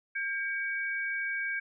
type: tone pair together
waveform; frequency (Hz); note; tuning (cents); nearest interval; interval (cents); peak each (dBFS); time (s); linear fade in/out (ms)
sine; 1600 / 2263; G6 / C#7; +35 / +35; tritone; 600; -32 / -34; 0.15-1.6; 10
effects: none